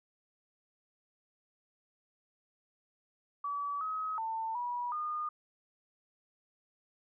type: tone with pitch steps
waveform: sine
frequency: 1146 / 1272 / 895 / 970 / 1221 Hz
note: D6 / D#6 / A5 / B5 / D#6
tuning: -43 / +38 / +29 / -31 / -33 cents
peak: -33 dBFS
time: 3.44-5.29 s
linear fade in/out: 5 ms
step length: 370 ms
effects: none